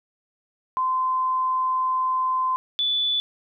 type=tone pair in turn; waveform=sine; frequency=1032 / 3471 Hz; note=C6 / A7; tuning=-24 / -24 cents; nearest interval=octave + major sixth; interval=2100 cents; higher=second; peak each=-20 dBFS; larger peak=neither; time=0.77-2.56 / 2.79-3.2 s; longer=first; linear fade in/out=0 ms; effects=none